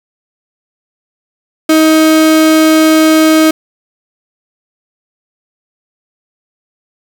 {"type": "tone", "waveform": "35% pulse", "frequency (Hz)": 315.5, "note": "D#4", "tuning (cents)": 24, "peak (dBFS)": -3, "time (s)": [1.69, 3.51], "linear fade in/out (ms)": 5, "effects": ["7-bit"]}